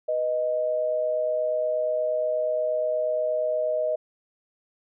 sine tone pair together, 493.9 / 622.3 Hz, B4 / D#5, 0 / 0 cents, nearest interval major third, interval 400 cents, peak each -30 / -23 dBFS, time 0.08-3.96 s, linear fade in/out 10 ms, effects none

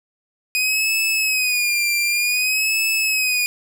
sawtooth tone with vibrato, 2489 Hz, D#7, in tune, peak -14 dBFS, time 0.55-3.46 s, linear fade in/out 0 ms, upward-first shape sine, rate 0.54 Hz, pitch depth 83 cents each way, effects none

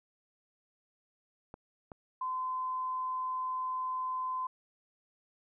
clicks, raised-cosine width 1 ms, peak -31 dBFS, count 2, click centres 1.541 / 1.918 s
sine tone, 1026 Hz, C6, 34 cents flat, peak -32 dBFS, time 2.21-4.47 s, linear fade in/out 5 ms
effects none

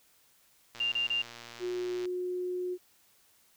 click train, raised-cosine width 0.2 ms, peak -28 dBFS, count 155, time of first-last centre 0.75-2.055 s, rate 118 Hz
sine tone bursts, 2794 Hz, F7, in tune, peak -27 dBFS, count 3, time 0.8-1.22 s, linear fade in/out 5 ms, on 120 ms, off 30 ms
sine tone, 361.7 Hz, F#4, 39 cents flat, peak -31 dBFS, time 1.59-2.78 s, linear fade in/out 50 ms
effects white hiss -65 dBFS RMS until 3.56 s

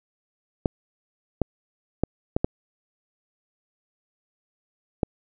clicks, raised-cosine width 2 ms, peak -7 dBFS, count 6, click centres 0.658 / 1.417 / 2.036 / 2.365 / 2.445 / 5.032 s, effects none

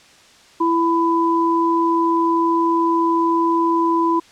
sine tone pair together, 333.3 / 998.8 Hz, E4 / B5, +19 / +19 cents, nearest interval octave + perfect fifth, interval 1900 cents, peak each -17 dBFS, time 0.6-4.2 s, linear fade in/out 10 ms, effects white hiss -48 dBFS RMS until 4.31 s + low-pass 6000 Hz 12 dB/octave

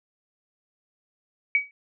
sine tone with exponential decay, 2268 Hz, C#7, 39 cents sharp, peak -14 dBFS, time 1.55-1.71 s, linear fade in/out 1 ms, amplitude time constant 33 ms, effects none

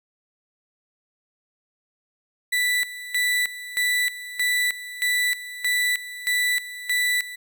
35% pulse tone with tremolo, 1975.5 Hz, B6, in tune, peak -18 dBFS, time 2.52-7.36 s, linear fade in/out 10 ms, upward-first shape square, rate 1.6 Hz, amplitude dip 80%, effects none

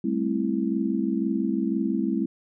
sine chord, A minor seventh, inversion third, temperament just, 198 / 220 / 264 / 330 Hz, G3 / A3 / C4 / E4, +18 / 0 / +16 / +2 cents, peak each -28 dBFS, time 0.04-2.26 s, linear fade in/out 5 ms, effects none

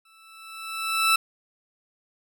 20% pulse tone with exponential growth, 1319 Hz, E6, 1 cent sharp, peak -11 dBFS, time 0.05-1.16 s, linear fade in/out 5 ms, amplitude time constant 240 ms, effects none

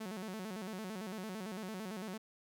sawtooth tone with vibrato, 201.3 Hz, G3, 46 cents sharp, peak -37 dBFS, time 0-2.18 s, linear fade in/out 10 ms, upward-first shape square, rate 8.9 Hz, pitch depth 150 cents each way, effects none

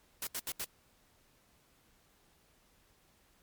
white noise bursts, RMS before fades -38 dBFS, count 4, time 0.22-0.645 s, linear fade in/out 2 ms, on 50 ms, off 75 ms, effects pink hiss -68 dBFS RMS until 3.42 s + MP3 96 kbps

